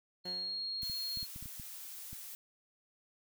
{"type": "tone", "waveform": "sine", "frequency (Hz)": 4268, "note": "C8", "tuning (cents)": 34, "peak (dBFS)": -36, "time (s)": [0.24, 1.27], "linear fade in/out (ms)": 50}
{"type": "tone with exponential decay", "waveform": "15% pulse", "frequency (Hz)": 180.4, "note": "F#3", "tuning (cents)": -44, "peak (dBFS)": -38, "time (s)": [0.25, 0.9], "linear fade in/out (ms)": 5, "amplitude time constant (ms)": 140}
{"type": "noise", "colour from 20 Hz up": "blue", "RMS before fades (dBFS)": -47, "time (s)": [0.82, 2.35], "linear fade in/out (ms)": 0}
{"type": "clicks", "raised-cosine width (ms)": 5, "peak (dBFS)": -36, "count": 9, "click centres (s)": [0.832, 0.898, 1.173, 1.229, 1.361, 1.426, 1.458, 1.598, 2.13]}
{"effects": []}